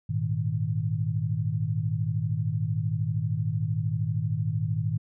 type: chord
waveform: sine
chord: Ab suspended second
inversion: none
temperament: just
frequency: 103.83 / 116.8 / 155.74 Hz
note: Ab2 / Bb2 / Eb3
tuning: 0 / +4 / +2 cents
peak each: -29 dBFS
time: 0.09-4.98 s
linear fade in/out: 10 ms
effects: none